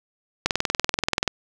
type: click train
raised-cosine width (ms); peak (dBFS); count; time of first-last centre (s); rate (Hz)
0.2; -3; 18; 0.46-1.277; 20.8
effects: 7-bit